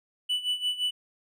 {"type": "tone with tremolo", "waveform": "triangle", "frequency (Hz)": 2972, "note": "F#7", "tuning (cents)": 7, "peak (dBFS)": -22, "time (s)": [0.29, 0.91], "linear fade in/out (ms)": 10, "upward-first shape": "sine", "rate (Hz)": 5.8, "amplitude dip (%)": 80, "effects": []}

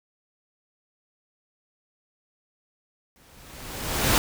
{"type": "noise with exponential growth", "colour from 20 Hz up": "pink", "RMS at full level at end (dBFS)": -18, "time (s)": [3.16, 4.18], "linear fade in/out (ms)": 0, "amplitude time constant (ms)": 220, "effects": []}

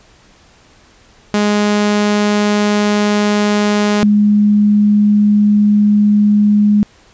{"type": "tone pair in turn", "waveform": ["sawtooth", "sine"], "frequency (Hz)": [207.7, 207.7], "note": ["G#3", "G#3"], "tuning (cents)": [0, 0], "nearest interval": "unison", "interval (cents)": 0, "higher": "neither", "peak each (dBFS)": -7, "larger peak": "neither", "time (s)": [[1.34, 4.03], [4.03, 6.83]], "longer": "second", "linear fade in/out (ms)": 0, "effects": ["pink hiss -47 dBFS RMS until 7.13 s", "resampled to 16000 Hz"]}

